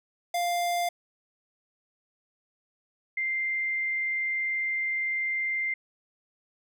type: tone pair in turn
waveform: square / sine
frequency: 698.5 / 2093 Hz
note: F5 / C7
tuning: 0 / 0 cents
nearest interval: octave + perfect fifth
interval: 1900 cents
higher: second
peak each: -26 dBFS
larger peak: neither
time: 0.34-0.89 / 3.17-5.74 s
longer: second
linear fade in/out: 5 ms
effects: none